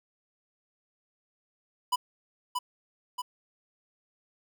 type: tone with echo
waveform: square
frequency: 992 Hz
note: B5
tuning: 7 cents sharp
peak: -24 dBFS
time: 1.92-1.96 s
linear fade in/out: 10 ms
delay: 630 ms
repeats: 2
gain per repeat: -4 dB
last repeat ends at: 3.22 s
effects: none